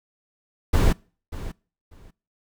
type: noise with echo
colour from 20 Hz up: brown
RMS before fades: -17 dBFS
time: 0.73-0.93 s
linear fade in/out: 10 ms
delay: 590 ms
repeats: 2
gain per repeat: -15 dB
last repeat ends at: 2.11 s
effects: noise-tail reverb RT60 0.4 s tail -25 dB re dry